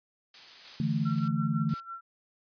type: noise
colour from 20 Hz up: blue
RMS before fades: -42 dBFS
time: 0.34-1.19 s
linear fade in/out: 2 ms
type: noise bursts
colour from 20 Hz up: blue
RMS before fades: -42 dBFS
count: 3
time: 0.65-1.8 s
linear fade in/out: 0 ms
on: 110 ms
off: 410 ms
type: chord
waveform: sine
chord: D suspended second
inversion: none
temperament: just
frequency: 146.83 / 165.19 / 220.2 Hz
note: D3 / E3 / A3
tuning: 0 / +4 / +2 cents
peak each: -30 dBFS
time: 0.8-1.74 s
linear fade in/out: 2 ms
type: tone with tremolo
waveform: sine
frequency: 1354 Hz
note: E6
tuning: 46 cents sharp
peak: -36 dBFS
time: 1.05-2.01 s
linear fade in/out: 10 ms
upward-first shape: sine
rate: 6 Hz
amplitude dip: 75%
effects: resampled to 11025 Hz